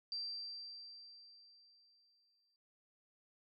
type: tone with exponential decay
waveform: sine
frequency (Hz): 4699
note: D8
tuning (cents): 0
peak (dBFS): -38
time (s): 0.12-2.56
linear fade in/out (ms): 1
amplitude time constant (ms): 530
effects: none